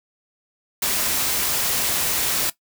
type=noise; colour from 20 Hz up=white; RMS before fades=-22 dBFS; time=0.82-2.5 s; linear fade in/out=5 ms; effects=noise-tail reverb RT60 0.1 s tail -17 dB re dry